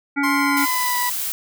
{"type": "harmonic tone", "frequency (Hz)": 282.1, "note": "C#4", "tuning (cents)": 30, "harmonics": [1, 3, 5, 7, 8], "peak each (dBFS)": [-20, -28, -24, -28, -28], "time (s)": [0.16, 0.66], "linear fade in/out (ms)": 20}
{"type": "tone with pitch glide", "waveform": "30% pulse", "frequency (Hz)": [1052, 981.6], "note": ["C6", "B5"], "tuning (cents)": [9, -11], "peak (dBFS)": -18, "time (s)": [0.23, 1.1], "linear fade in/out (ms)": 10, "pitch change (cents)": -120, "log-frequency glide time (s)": [0.35, 0.97]}
{"type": "noise", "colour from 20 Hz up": "blue", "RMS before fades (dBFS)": -25, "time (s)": [0.57, 1.32], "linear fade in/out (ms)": 0}
{"effects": []}